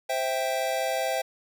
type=chord; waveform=square; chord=C major; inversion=none; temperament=equal; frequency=523.3 / 659.3 / 784 Hz; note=C5 / E5 / G5; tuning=0 / 0 / 0 cents; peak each=-31 / -30 / -31 dBFS; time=0.09-1.22 s; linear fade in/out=10 ms; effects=none